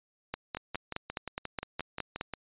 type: two click trains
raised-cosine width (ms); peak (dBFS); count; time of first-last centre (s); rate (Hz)
0.3; -20 / -17; 11 / 10; 0.57-2.337 / 0.34-2.211; 5.66 / 4.81
effects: resampled to 8000 Hz